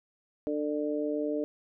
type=harmonic tone; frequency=148.9 Hz; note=D3; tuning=24 cents sharp; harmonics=2 / 3 / 4; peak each=-31 / -33 / -34 dBFS; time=0.47-1.44 s; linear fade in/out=0 ms; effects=none